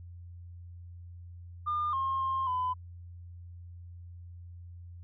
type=tone with pitch steps; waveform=sine; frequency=1207 / 1070 / 1063 / 1007 Hz; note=D6 / C6 / C6 / B5; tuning=+47 / +38 / +27 / +33 cents; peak=-27 dBFS; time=1.66-2.74 s; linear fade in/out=20 ms; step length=270 ms; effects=tanh soft clip ceiling -24 dBFS + added 87 Hz sine -44 dBFS peak until 5.03 s